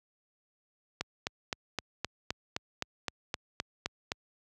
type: click train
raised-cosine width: 0.2 ms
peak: -14 dBFS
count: 13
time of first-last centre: 1.01-4.119 s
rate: 3.86 Hz
effects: high-pass 60 Hz 12 dB/octave